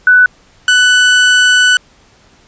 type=tone pair in turn; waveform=sine / 30% pulse; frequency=1491 / 1491 Hz; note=F#6 / F#6; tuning=+13 / +13 cents; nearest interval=unison; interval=0 cents; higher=neither; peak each=-3 dBFS; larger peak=neither; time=0.07-0.26 / 0.68-1.77 s; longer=second; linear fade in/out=2 ms; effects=pink hiss -47 dBFS RMS until 2.47 s + resampled to 16000 Hz